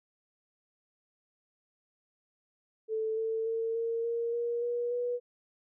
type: tone with pitch steps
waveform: sine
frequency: 440 / 446.4 / 452.9 / 459.5 / 466.2 / 472.9 / 479.8 / 486.8 Hz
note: A4 / A4 / A#4 / A#4 / A#4 / A#4 / A#4 / B4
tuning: 0 / +25 / -50 / -25 / 0 / +25 / +50 / -25 cents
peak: -29 dBFS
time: 2.88-5.2 s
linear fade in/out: 50 ms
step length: 290 ms
effects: none